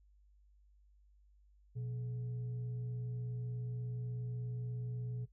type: tone with frequency modulation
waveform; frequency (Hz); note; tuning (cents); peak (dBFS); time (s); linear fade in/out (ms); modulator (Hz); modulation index
sine; 122.2; B2; -18; -38; 1.75-5.26; 20; 301; 0.27
effects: noise-tail reverb RT60 0.1 s tail -18 dB re dry + added 50 Hz sine -63 dBFS peak until 5.32 s